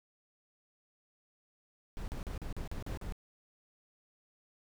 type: noise bursts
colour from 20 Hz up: brown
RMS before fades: -39 dBFS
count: 8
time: 1.97-3.123 s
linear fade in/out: 0 ms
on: 110 ms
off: 39 ms
effects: none